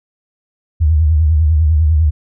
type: tone with vibrato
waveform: sine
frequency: 78 Hz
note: D#2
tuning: 5 cents sharp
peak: -8 dBFS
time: 0.8-2.11 s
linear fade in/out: 20 ms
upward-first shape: sine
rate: 10 Hz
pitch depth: 110 cents each way
effects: none